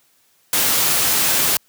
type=noise; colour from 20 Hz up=white; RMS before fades=-17 dBFS; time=0.53-1.57 s; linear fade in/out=2 ms; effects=white hiss -59 dBFS RMS until 1.68 s + high-pass 80 Hz 12 dB/octave